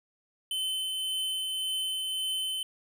square tone with tremolo, 3058 Hz, G7, 44 cents flat, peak -29 dBFS, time 0.51-2.63 s, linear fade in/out 2 ms, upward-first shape triangle, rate 1.8 Hz, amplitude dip 25%, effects none

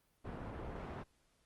pink low-pass noise, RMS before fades -45 dBFS, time 0.24-1.04 s, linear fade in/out 20 ms, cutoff 1300 Hz, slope 12 dB/octave, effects pink hiss -75 dBFS RMS until 1.45 s + Opus 32 kbps

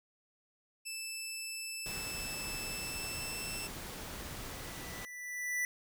15% pulse tone with pitch glide, 2637 to 2669 Hz, E7 to E7, 0 to +21 cents, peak -32 dBFS, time 0.85-3.68 s, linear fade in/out 20 ms, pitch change +21 cents, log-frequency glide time 2.63-3.52 s
pink noise, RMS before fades -44 dBFS, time 1.86-5.05 s, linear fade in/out 0 ms
square tone with exponential growth, 1975.5 Hz, B6, in tune, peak -31 dBFS, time 4.13-5.65 s, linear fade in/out 1 ms, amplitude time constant 330 ms
effects none

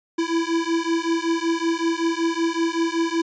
square beating tone pair, 329.6 / 334.9 Hz, E4 / E4, 0 / +27 cents, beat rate 5.3 Hz, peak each -24 dBFS, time 0.18-3.22 s, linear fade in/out 10 ms, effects resampled to 16000 Hz

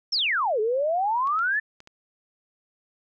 sine exponential two-way sweep, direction down then up, 5680 to 415.3 to 1802 Hz, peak -21 dBFS, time 0.12-1.6 s, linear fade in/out 10 ms, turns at 0.6 s
clicks, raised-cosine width 0.2 ms, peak -29 dBFS, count 5, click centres 0.192 / 1.273 / 1.391 / 1.804 / 1.874 s
effects none

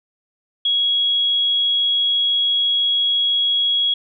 sine tone, 3322 Hz, G#7, in tune, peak -15 dBFS, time 0.65-3.94 s, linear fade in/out 5 ms, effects none

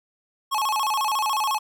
square tone with vibrato, 966 Hz, B5, 39 cents flat, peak -22 dBFS, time 0.51-1.59 s, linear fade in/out 20 ms, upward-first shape square, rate 14 Hz, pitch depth 210 cents each way, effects none

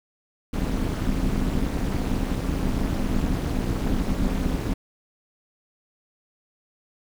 brown noise with amplitude modulation, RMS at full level -20 dBFS, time 0.53-4.74 s, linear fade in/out 10 ms, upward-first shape sine, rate 224 Hz, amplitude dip 100%, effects none

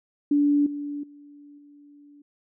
sine tone with level steps, 289.5 Hz, D4, 25 cents flat, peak -17 / -29 / -45 / -48 dBFS, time 0.31-2.22 s, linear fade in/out 5 ms, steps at 0.66 / 1.03 / 1.58 s, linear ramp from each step 5 ms, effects none

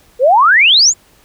sine exponential sweep, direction up, 466.2 to 7430 Hz, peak -5 dBFS, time 0.19-0.94 s, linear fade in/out 50 ms, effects pink hiss -49 dBFS RMS until 1.24 s

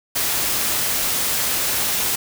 white noise, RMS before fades -21 dBFS, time 0.15-2.16 s, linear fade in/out 10 ms, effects none

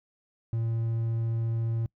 triangle tone, 114.3 Hz, A#2, 34 cents flat, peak -24 dBFS, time 0.53-1.86 s, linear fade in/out 0 ms, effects noise-tail reverb RT60 0.1 s tail -25 dB re dry

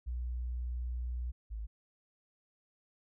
sine tone pair in turn, 60.9 / 53.86 Hz, B1 / A1, -24 / -36 cents, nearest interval major second, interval 212 cents, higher first, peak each -34 / -37 dBFS, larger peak first, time 0.06-1.32 / 1.5-1.67 s, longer first, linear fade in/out 20 ms, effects none

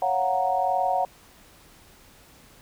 sine chord, Gb major seventh, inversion second, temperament equal, 554.4 / 698.5 / 740 / 932.3 Hz, Db5 / F5 / Gb5 / Bb5, 0 / 0 / 0 / 0 cents, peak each -29 / -29 / -23 / -29 dBFS, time 0.02-1.05 s, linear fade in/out 2 ms, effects pink hiss -53 dBFS RMS until 2.61 s

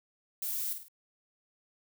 violet noise with echo, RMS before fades -35 dBFS, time 0.42-0.73 s, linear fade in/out 2 ms, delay 51 ms, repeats 3, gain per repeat -7 dB, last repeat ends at 0.883 s, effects none

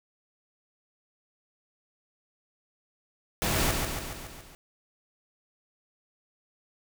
pink noise with echo, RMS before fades -27 dBFS, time 3.42-3.71 s, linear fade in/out 0 ms, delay 140 ms, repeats 6, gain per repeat -4 dB, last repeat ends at 4.55 s, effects none

